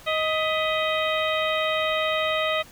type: harmonic tone with a mistuned harmonic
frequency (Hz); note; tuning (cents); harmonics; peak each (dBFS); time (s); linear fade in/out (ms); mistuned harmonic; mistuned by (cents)
627; D#5; +13; 1 / 2 / 3 / 4 / 5 / 6; -25 / -28 / -30 / -31 / -32 / -33; 0.06-2.63; 20; 3; +95
effects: pink hiss -48 dBFS RMS until 2.71 s